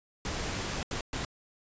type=noise bursts at uneven times; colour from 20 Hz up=pink; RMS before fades=-34 dBFS; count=3; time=0.25-0.83 / 0.91-1.01 / 1.13-1.25 s; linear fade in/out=2 ms; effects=resampled to 16000 Hz